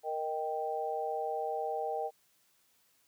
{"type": "chord", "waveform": "sine", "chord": "Eb major", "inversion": "second", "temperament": "equal", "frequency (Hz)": [466.2, 622.3, 784], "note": ["Bb4", "Eb5", "G5"], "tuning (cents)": [0, 0, 0], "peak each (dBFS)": [-37, -38, -35], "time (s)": [0.03, 2.11], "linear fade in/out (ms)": 50, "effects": ["white hiss -70 dBFS RMS until 3.07 s", "high-pass 60 Hz 12 dB/octave"]}